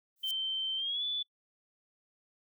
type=noise with exponential growth; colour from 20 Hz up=violet; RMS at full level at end=-38 dBFS; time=0.16-0.31 s; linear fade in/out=2 ms; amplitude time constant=31 ms
type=tone with pitch glide; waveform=sine; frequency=3108 to 3469 Hz; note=G7 to A7; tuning=-16 to -25 cents; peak=-31 dBFS; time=0.23-1.23 s; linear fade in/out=10 ms; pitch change=+191 cents; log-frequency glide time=0.76-1.04 s
effects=noise-tail reverb RT60 0.1 s tail -25 dB re dry